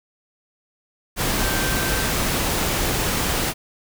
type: tone in noise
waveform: sine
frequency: 1560 Hz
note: G6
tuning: 9 cents flat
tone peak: -29 dBFS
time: 1.38-2.13 s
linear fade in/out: 50 ms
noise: pink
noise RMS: -22 dBFS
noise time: 1.16-3.54 s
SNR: -10 dB
effects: none